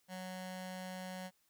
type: tone with notch filter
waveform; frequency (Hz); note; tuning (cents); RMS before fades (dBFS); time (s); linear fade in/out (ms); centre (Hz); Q
15% pulse; 185; F#3; 0; -45; 0.08-1.31; 50; 370; 1.9
effects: white hiss -75 dBFS RMS until 1.49 s